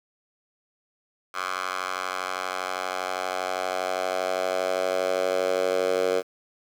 10% pulse tone with high-pass filter sweep, 92.5 Hz, F#2, in tune, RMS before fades -27 dBFS, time 1.33-6.23 s, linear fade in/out 50 ms, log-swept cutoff 1100 to 480 Hz, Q 3.3, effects low-pass 8000 Hz 12 dB/octave + 8-bit

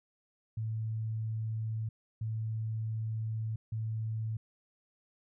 sine tone bursts at uneven times, 110.6 Hz, A2, 9 cents sharp, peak -32 dBFS, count 3, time 0.57-1.89 / 2.21-3.56 / 3.72-4.37 s, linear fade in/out 5 ms, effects none

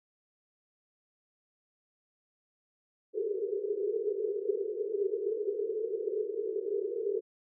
pink band-pass noise, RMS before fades -33 dBFS, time 3.13-7.21 s, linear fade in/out 20 ms, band 390 to 450 Hz, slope 96 dB/octave, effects none

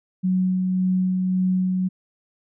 sine tone with tremolo, 185 Hz, F#3, in tune, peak -17 dBFS, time 0.23-1.89 s, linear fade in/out 20 ms, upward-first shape sine, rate 1.8 Hz, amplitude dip 25%, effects none

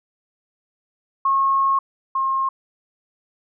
sine tone pair in turn, 1087 / 1070.8 Hz, C#6 / C6, -34 / +40 cents, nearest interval unison, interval 26 cents, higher first, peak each -15 / -18 dBFS, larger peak first, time 1.25-1.79 / 2.15-2.49 s, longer first, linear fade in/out 5 ms, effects none

